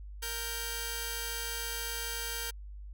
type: tone pair together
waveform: 5% pulse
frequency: 465.7 / 1568 Hz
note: A#4 / G6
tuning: -2 / 0 cents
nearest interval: octave + major sixth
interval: 2102 cents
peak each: -27 / -26 dBFS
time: 0.22-2.51 s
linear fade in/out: 10 ms
effects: added 50 Hz sine -42 dBFS peak until 2.93 s